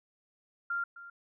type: tone with echo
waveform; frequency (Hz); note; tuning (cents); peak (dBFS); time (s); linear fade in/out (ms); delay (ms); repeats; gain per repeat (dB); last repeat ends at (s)
sine; 1392; F6; -6; -30; 0.7-0.84; 5; 260; 1; -15; 1.1
effects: none